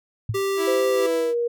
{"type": "tone with exponential decay", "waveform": "sine", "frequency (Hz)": 110, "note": "A2", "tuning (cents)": 0, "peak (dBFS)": -18, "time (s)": [0.29, 0.43], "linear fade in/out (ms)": 5, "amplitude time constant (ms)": 29}
{"type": "tone", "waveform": "square", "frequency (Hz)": 392, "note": "G4", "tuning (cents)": 0, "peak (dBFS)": -22, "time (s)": [0.34, 1.07], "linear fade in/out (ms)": 10}
{"type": "tone with tremolo", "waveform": "sawtooth", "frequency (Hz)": 330, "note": "E4", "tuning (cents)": 2, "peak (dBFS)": -22, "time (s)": [0.56, 1.35], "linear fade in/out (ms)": 50, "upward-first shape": "sine", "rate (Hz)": 2.2, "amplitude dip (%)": 70}
{"type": "tone with pitch glide", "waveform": "sine", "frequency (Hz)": [514, 474.1], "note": ["C5", "A#4"], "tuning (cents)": [-31, 29], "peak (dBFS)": -20, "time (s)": [0.67, 1.48], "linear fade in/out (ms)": 10, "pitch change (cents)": -140, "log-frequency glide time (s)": [0.87, 1.33]}
{"effects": []}